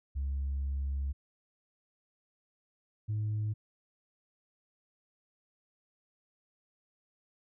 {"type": "tone pair in turn", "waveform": "sine", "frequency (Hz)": [68.8, 106.68], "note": ["C#2", "G#2"], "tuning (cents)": [-12, 47], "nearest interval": "minor sixth", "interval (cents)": 759, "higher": "second", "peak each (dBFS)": [-29, -28], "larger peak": "second", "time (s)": [[0.15, 1.13], [3.08, 3.54]], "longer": "first", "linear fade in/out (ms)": 20, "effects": ["tanh soft clip ceiling -28 dBFS"]}